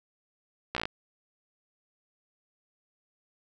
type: slowing click train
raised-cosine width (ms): 0.3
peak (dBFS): -14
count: 7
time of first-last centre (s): 0.75-0.855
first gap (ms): 15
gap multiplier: 1.06
effects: none